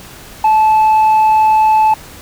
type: tone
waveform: sine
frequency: 869 Hz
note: A5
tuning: 22 cents flat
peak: -4 dBFS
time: 0.44-1.94 s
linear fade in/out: 5 ms
effects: tanh soft clip ceiling -6 dBFS + pink hiss -35 dBFS RMS until 2.21 s

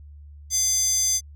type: tone with high-pass filter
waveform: square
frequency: 690 Hz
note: F5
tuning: 21 cents flat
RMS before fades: -22 dBFS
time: 0.5-1.21 s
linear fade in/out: 50 ms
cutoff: 5900 Hz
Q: 7.5
effects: added 73 Hz sine -41 dBFS peak until 1.35 s

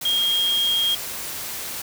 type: tone in noise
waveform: sine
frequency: 3242 Hz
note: G#7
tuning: 42 cents flat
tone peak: -18 dBFS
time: 0.05-0.95 s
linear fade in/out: 5 ms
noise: white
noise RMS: -31 dBFS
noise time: 0.01-1.82 s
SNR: +10 dB
effects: none

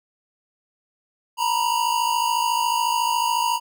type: tone pair together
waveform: square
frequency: 925 / 979 Hz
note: A#5 / B5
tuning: -14 / -15 cents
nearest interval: minor second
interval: 99 cents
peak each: -23 dBFS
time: 1.37-3.6 s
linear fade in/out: 50 ms
effects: none

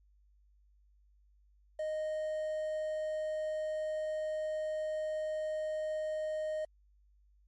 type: tone with quantisation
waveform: triangle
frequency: 620 Hz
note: D#5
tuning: 6 cents flat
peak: -31 dBFS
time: 1.79-6.65 s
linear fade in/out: 5 ms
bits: 10
effects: added 50 Hz sine -63 dBFS peak until 7.47 s + MP3 48 kbps

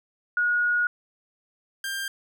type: tone pair in turn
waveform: sine / sawtooth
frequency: 1447 / 1591.1 Hz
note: F#6 / G6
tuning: -39 / +25 cents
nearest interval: major second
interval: 164 cents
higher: second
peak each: -20 / -25 dBFS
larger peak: first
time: 0.37-0.87 / 1.84-2.08 s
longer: first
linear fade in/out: 2 ms
effects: none

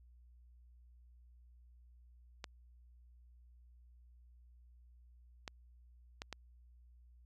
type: clicks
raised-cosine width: 0.2 ms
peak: -25 dBFS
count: 4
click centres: 2.442 / 5.478 / 6.219 / 6.327 s
effects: added 60 Hz sine -59 dBFS peak until 7.25 s

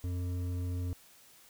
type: tone with hard clipping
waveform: sine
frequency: 89.3 Hz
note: F2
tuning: 39 cents sharp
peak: -34 dBFS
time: 0.04-0.93 s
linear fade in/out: 0 ms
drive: 9 dB
effects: white hiss -59 dBFS RMS until 1.49 s

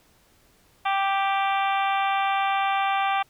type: harmonic tone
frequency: 392 Hz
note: G4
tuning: in tune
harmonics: 2 / 3 / 4 / 5 / 6 / 7 / 8 / 9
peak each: -23 / -27 / -33 / -36 / -32 / -36 / -39 / -39 dBFS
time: 0.85-3.23 s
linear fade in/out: 10 ms
effects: pink hiss -60 dBFS RMS until 3.29 s

